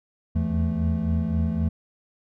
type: tone cluster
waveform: triangle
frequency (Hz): 80.5 / 84.3 / 168 / 219.1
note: E2 / E2 / E3 / A3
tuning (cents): -41 / +39 / +33 / -7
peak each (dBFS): -25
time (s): 0.35-1.69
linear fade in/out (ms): 10
effects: none